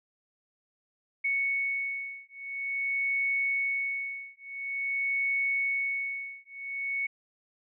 sine beating tone pair, 2217 / 2217.48 Hz, C#7 / C#7, 0 / 0 cents, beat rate 0.48 Hz, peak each -31 dBFS, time 1.24-7.07 s, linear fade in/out 10 ms, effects none

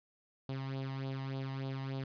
sawtooth tone with flanger, 134.3 Hz, C3, 46 cents sharp, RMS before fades -39 dBFS, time 0.49-2.04 s, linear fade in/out 2 ms, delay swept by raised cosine 0.24 to 1.05 ms, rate 3.4 Hz, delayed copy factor +0.65, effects resampled to 11025 Hz

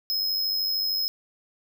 square tone with amplitude modulation, 5130 Hz, E8, 48 cents flat, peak -22 dBFS, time 0.1-1.08 s, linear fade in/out 0 ms, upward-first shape sine, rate 93.2 Hz, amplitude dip 50%, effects none

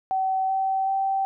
sine tone with pitch steps, 762 / 769.1 / 776.2 Hz, G5 / G5 / G5, -49 / -33 / -17 cents, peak -21 dBFS, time 0.11-1.25 s, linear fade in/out 0 ms, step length 380 ms, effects none

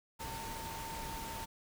sine tone in noise, 905 Hz, A5, 48 cents sharp, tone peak -44 dBFS, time 0.19-1.46 s, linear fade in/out 20 ms, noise pink, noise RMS -44 dBFS, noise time 0.19-1.46 s, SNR -3 dB, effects none

